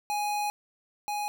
square tone pair in turn, 830.6 / 830.6 Hz, G#5 / G#5, 0 / 0 cents, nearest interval unison, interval 0 cents, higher neither, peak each -28 / -30 dBFS, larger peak first, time 0.1-0.5 / 1.08-1.28 s, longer first, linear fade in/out 0 ms, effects none

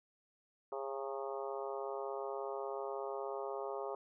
harmonic tone with a mistuned harmonic, 136.5 Hz, C#3, 26 cents flat, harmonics 3 / 4 / 5 / 6 / 7 / 8 / 9, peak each -42 / -44 / -46 / -48 / -49 / -50 / -51 dBFS, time 0.72-3.95 s, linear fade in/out 2 ms, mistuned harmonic 7, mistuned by -51 cents, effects none

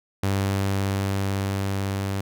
sawtooth tone with level ramp, 98 Hz, G2, in tune, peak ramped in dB -17 to -21 dBFS, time 0.23-2.21 s, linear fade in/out 5 ms, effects none

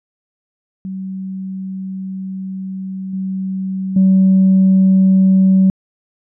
sine tone with level steps, 190 Hz, F#3, 46 cents sharp, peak -22 / -18 / -6 dBFS, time 0.85-5.7 s, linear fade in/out 0 ms, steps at 3.13 / 3.96 s, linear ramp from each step 5 ms, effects tanh soft clip ceiling -4 dBFS

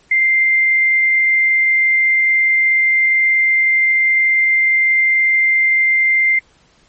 sine tone, 2093 Hz, C7, in tune, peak -10 dBFS, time 0.11-6.39 s, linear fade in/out 5 ms, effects pink hiss -53 dBFS RMS until 6.88 s + MP3 32 kbps

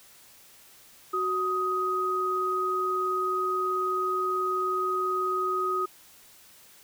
sine tone pair together, 371.6 / 1253 Hz, F#4 / D#6, +7 / +12 cents, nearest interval octave + major sixth, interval 2105 cents, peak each -30 / -26 dBFS, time 1.13-5.86 s, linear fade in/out 10 ms, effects white hiss -54 dBFS RMS until 6.83 s

